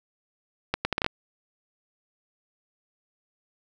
accelerating click train, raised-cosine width 0.3 ms, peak -8 dBFS, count 7, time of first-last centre 0.74-1.064 s, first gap 110 ms, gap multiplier 0.7, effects none

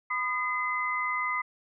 sine tone cluster, 1004 / 1228 / 2046 Hz, B5 / D#6 / C7, +28 / -23 / -39 cents, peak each -34 / -31 / -30 dBFS, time 0.1-1.42 s, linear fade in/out 10 ms, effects none

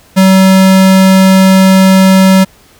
square tone, 190 Hz, F#3, 46 cents sharp, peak -3 dBFS, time 0.16-2.45 s, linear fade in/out 20 ms, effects pink hiss -43 dBFS RMS until 2.79 s

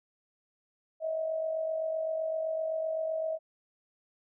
sine tone with amplitude modulation, 640 Hz, D#5, 49 cents sharp, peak -27 dBFS, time 1-3.39 s, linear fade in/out 50 ms, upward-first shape sine, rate 47.8 Hz, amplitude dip 50%, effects none

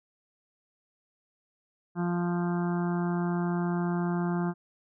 harmonic tone, 174.61 Hz, F3, in tune, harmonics 1 / 2 / 4 / 5 / 6 / 7 / 8 / 9, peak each -27 / -33 / -39 / -41 / -43 / -44 / -45 / -46 dBFS, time 1.95-4.54 s, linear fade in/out 50 ms, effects none

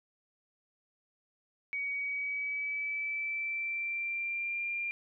sine tone with pitch glide, 2256 to 2390 Hz, C#7 to D7, +30 to +30 cents, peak -32 dBFS, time 1.73-4.91 s, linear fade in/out 0 ms, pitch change +100 cents, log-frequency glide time 1.93-4.64 s, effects none

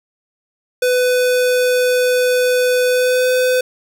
square tone with pitch glide, 499.6 to 506 Hz, B4 to B4, +20 to +42 cents, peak -13 dBFS, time 0.82-3.61 s, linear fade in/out 5 ms, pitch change +22 cents, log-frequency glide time 2.86-3.29 s, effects none

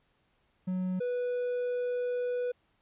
triangle tone pair in turn, 184.3 / 492 Hz, F#3 / B4, -7 / -7 cents, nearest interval octave + perfect fourth, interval 1700 cents, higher second, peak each -27 dBFS, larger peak neither, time 0.67-1 / 1-2.52 s, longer second, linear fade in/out 10 ms, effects pink hiss -72 dBFS RMS until 2.81 s + resampled to 8000 Hz

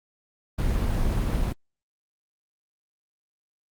brown noise, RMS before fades -24 dBFS, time 0.58-1.53 s, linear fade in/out 10 ms, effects Opus 24 kbps

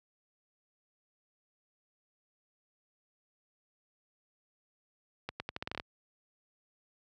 accelerating click train, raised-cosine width 0.3 ms, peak -20 dBFS, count 10, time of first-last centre 5.29-5.799 s, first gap 110 ms, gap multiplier 0.82, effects high-pass 60 Hz 12 dB/octave

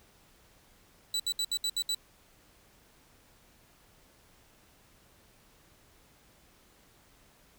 35% pulse tone bursts, 3951 Hz, B7, in tune, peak -26 dBFS, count 7, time 1.14-1.947 s, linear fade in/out 2 ms, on 57 ms, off 68 ms, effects pink hiss -62 dBFS RMS until 7.58 s

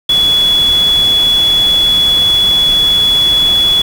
sine tone in noise, 3394 Hz, G#7, 37 cents sharp, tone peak -7 dBFS, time 0.09-3.82 s, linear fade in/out 5 ms, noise pink, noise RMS -23 dBFS, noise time 0.09-3.82 s, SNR +13 dB, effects none

